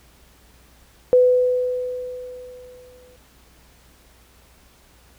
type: tone with exponential decay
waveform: sine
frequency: 500 Hz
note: B4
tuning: 21 cents sharp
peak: -9 dBFS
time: 1.13-3.16 s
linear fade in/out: 0 ms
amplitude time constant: 440 ms
effects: added 60 Hz sine -54 dBFS peak until 5.18 s + pink hiss -54 dBFS RMS until 5.18 s